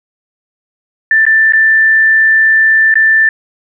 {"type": "tone with dropouts", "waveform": "sine", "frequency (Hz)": 1772, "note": "A6", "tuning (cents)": 12, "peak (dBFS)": -5, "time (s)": [1.11, 3.29], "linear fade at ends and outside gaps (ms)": 2, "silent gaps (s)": [[1.253, 1.265], [1.523, 1.534], [2.941, 2.955]], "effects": []}